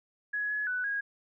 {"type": "tone with pitch steps", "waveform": "sine", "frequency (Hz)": [1678, 1694, 1491, 1643], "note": ["G#6", "G#6", "F#6", "G#6"], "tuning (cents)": [17, 34, 13, -19], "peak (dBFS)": -29, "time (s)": [0.33, 1.01], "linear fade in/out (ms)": 10, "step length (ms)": 170, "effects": []}